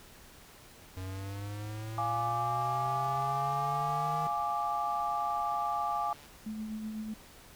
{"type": "linear sweep", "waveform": "square", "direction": "up", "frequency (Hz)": [92.5, 155.56], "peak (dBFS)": -38, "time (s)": [0.97, 4.27], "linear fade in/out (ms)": 0}
{"type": "chord", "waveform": "sine", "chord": "D diminished", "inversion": "first", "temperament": "equal", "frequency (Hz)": [698.5, 830.6, 1174.7], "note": ["F5", "Ab5", "D6"], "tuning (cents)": [0, 0, 0], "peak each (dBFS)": [-36, -33, -33], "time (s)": [1.98, 6.13], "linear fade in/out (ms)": 2}
{"type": "click train", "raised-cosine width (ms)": 0.2, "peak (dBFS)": -39, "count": 530, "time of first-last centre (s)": [2.61, 6.258], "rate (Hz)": 145}
{"type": "tone with tremolo", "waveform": "sine", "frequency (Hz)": 216.7, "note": "A3", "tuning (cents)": -26, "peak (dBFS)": -34, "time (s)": [6.46, 7.14], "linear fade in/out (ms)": 5, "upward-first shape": "sine", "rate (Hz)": 8, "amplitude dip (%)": 35}
{"effects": ["pink hiss -54 dBFS RMS until 7.55 s"]}